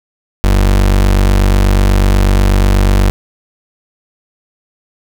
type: tone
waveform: 35% pulse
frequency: 48.18 Hz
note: G1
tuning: 29 cents flat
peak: -5 dBFS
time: 0.44-3.1 s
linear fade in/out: 0 ms
effects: none